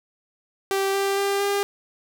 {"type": "tone with pitch steps", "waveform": "sawtooth", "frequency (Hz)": [390.2, 394.1, 397.9, 401.9], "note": ["G4", "G4", "G4", "G4"], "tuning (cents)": [-8, 9, 26, 43], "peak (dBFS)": -17, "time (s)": [0.71, 1.63], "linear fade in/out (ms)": 0, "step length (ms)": 230, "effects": []}